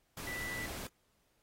sine tone in noise, 1975.5 Hz, B6, in tune, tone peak -39 dBFS, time 0.27-0.66 s, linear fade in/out 2 ms, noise pink, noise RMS -44 dBFS, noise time 0.17-0.87 s, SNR +2 dB, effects pink hiss -75 dBFS RMS until 1.42 s + AAC 48 kbps

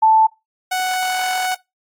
sine / sawtooth tone pair in turn, 880 / 741.5 Hz, A5 / F#5, 0 / +4 cents, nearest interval minor third, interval 296 cents, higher first, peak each -9 / -14 dBFS, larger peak first, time 0.02-0.27 / 0.71-1.55 s, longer second, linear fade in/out 10 ms, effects noise-tail reverb RT60 0.2 s tail -20 dB re dry + AAC 64 kbps

